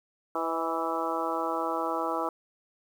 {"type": "harmonic tone with a mistuned harmonic", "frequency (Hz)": 164.7, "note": "E3", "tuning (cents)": -1, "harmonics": [2, 3, 4, 5, 6, 7, 8], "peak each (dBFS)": [-35, -35, -35, -35, -35, -35, -35], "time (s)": [0.35, 2.29], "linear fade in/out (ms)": 2, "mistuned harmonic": 4, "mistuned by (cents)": -32, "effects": ["9-bit"]}